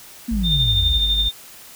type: exponential sweep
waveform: sine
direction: down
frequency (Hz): 244.1 to 63.8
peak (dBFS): -20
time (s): 0.28-0.98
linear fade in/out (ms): 10
type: tone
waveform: triangle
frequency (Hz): 53.8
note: A1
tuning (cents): -38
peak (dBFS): -19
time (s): 0.31-1.29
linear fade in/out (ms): 10
type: tone with tremolo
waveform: sine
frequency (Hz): 3619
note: A7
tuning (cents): +48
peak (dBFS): -15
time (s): 0.43-1.32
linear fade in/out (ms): 50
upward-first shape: sine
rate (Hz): 12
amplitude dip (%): 45
effects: white hiss -42 dBFS RMS until 1.75 s